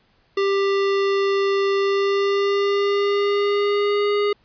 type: tone with pitch glide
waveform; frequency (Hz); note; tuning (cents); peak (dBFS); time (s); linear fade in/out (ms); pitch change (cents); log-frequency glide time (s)
square; 394.8 to 411.1; G4 to G#4; +12 to -18; -18; 0.37-4.33; 5; +70; 1.76-4.13
effects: pink hiss -61 dBFS RMS until 4.44 s + resampled to 11025 Hz